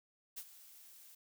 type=noise with ADSR envelope; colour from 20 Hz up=blue; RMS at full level=-43 dBFS; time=0.36-1.15 s; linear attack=20 ms; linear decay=54 ms; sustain=-15 dB; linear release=6 ms; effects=none